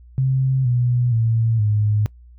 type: tone with pitch steps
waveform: sine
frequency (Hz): 132.1 / 122.54 / 113.68 / 105.46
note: C3 / B2 / A#2 / G#2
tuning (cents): +17 / -13 / -43 / +27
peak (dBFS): -15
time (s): 0.18-2.06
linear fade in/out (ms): 0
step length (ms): 470
effects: noise-tail reverb RT60 0.1 s tail -22 dB re dry + added 60 Hz sine -42 dBFS peak until 2.38 s